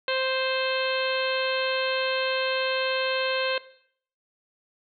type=harmonic tone; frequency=523.3 Hz; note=C5; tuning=in tune; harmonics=1 / 2 / 3 / 4 / 5 / 6 / 7 / 8; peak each=-27 / -33 / -31 / -36 / -32 / -34 / -38 / -34 dBFS; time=0.08-3.58 s; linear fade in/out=2 ms; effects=noise-tail reverb RT60 0.6 s tail -17 dB re dry